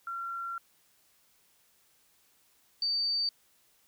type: tone pair in turn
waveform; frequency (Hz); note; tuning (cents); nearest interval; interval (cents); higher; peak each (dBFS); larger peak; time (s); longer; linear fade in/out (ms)
sine; 1369 / 4605; F6 / D8; -35 / -35; octave + major sixth; 2100; second; -34 / -27; second; 0.07-0.58 / 2.82-3.29; first; 2
effects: white hiss -67 dBFS RMS until 3.87 s